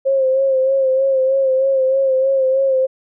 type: tone with vibrato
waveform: sine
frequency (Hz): 532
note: C5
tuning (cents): +29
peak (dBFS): -12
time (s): 0.05-2.87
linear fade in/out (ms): 20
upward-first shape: sine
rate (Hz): 3.2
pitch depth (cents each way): 38
effects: none